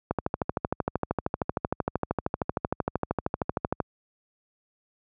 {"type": "click train", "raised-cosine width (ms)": 1, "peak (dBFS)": -11, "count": 49, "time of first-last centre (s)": [0.11, 3.802], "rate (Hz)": 13, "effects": ["high-pass 60 Hz 12 dB/octave"]}